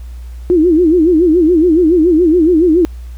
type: tone with vibrato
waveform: sine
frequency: 334.5 Hz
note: E4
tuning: 25 cents sharp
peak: -6 dBFS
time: 0.5-2.85 s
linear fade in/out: 0 ms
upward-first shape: sine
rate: 7.1 Hz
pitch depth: 160 cents each way
effects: added 60 Hz sine -25 dBFS peak until 3.17 s + pink hiss -48 dBFS RMS until 3.17 s

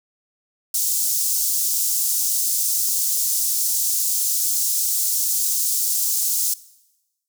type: high-pass noise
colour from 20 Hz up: pink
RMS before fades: -21 dBFS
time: 0.74-6.54 s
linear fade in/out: 5 ms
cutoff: 6000 Hz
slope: 24 dB/octave
effects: noise-tail reverb RT60 1.0 s tail -20 dB re dry

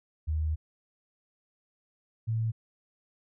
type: tone pair in turn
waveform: sine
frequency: 77.78 / 112.39 Hz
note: D#2 / A2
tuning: 0 / +37 cents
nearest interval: tritone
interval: 637 cents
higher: second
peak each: -26 dBFS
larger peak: neither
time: 0.27-0.56 / 2.27-2.52 s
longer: first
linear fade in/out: 20 ms
effects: none

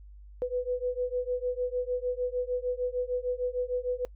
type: beating tone pair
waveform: sine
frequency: 493.9 / 500.5 Hz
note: B4 / B4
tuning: 0 / +23 cents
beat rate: 6.6 Hz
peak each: -31 dBFS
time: 0.42-4.05 s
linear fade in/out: 0 ms
effects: noise-tail reverb RT60 0.1 s tail -24 dB re dry + added 50 Hz sine -46 dBFS peak until 4.15 s

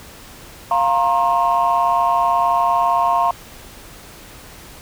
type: chord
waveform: sine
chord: F suspended fourth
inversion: none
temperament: equal with one note detuned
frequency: 698.5 / 932.3 / 1070.3 Hz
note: F5 / Bb5 / C6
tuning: 0 / 0 / +39 cents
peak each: -17 dBFS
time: 0.71-3.31 s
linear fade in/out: 2 ms
effects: tanh soft clip ceiling -7 dBFS + pink hiss -40 dBFS RMS until 4.81 s

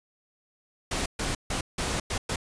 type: noise bursts at uneven times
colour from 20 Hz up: pink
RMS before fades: -29 dBFS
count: 6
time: 0.91-1.06 / 1.19-1.35 / 1.5-1.61 / 1.78-2 / 2.1-2.18 / 2.29-2.36 s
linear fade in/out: 5 ms
effects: resampled to 22050 Hz

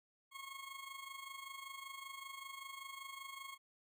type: tone with amplitude modulation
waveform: 20% pulse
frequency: 1088 Hz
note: C#6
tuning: 33 cents flat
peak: -40 dBFS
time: 0.31-3.58 s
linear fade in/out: 50 ms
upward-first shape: sine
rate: 25.2 Hz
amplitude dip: 65%
effects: none

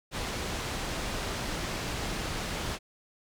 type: low-pass noise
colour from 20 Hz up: pink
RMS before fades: -34 dBFS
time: 0.11-2.79 s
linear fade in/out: 50 ms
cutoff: 7100 Hz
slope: 12 dB/octave
effects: none

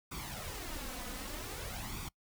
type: noise with flanger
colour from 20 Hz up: pink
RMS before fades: -42 dBFS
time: 0.11-2.09 s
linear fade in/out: 10 ms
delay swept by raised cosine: 0.85 to 4.05 ms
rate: 0.53 Hz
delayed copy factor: +0.65
effects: noise-tail reverb RT60 0.1 s tail -24 dB re dry

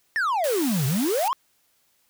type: exponential two-way sweep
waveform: triangle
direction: down then up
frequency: 1864.7 to 125.2 to 1120 Hz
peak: -19 dBFS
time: 0.16-1.33 s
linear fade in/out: 0 ms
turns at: 0.86 s
type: high-pass noise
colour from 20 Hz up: white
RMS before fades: -32 dBFS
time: 0.44-1.28 s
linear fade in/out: 0 ms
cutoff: 580 Hz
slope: 48 dB/octave
effects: white hiss -66 dBFS RMS until 2.09 s

